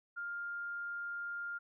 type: tone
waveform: sine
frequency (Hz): 1403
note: F6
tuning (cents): +8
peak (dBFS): -38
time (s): 0.16-1.59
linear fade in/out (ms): 20
effects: none